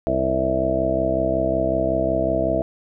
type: harmonic tone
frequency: 65.41 Hz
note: C2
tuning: in tune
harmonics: 1 / 2 / 3 / 4 / 5 / 7 / 8 / 9 / 10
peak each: -30 / -31 / -31 / -30 / -26 / -29 / -32 / -27 / -21 dBFS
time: 0.07-2.62 s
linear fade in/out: 0 ms
effects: none